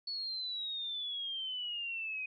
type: exponential sweep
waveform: sine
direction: down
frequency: 4435 to 2498 Hz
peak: -36 dBFS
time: 0.07-2.26 s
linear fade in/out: 5 ms
effects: none